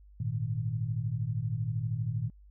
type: chord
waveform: sine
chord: Ab suspended second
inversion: none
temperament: equal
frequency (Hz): 103.83 / 116.54 / 155.56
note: Ab2 / Bb2 / Eb3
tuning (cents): 0 / 0 / 0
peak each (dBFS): -36 / -31 / -36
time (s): 0.2-2.3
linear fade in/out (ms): 5
effects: added 50 Hz sine -52 dBFS peak until 2.5 s